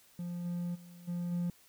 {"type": "tone with level steps", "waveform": "triangle", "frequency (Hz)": 174.61, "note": "F3", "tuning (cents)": 0, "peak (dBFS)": [-34, -31, -48, -31, -28], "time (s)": [0.19, 1.5], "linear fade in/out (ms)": 2, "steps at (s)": [0.44, 0.74, 1.07, 1.31], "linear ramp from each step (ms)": 20, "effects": ["tanh soft clip ceiling -24 dBFS", "white hiss -63 dBFS RMS until 1.68 s"]}